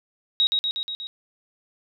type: tone with echo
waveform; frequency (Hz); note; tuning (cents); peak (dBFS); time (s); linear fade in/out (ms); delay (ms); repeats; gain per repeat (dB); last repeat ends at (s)
sine; 3800; A#7; +33; -16; 0.4-0.47; 0; 120; 5; -3; 1.07
effects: none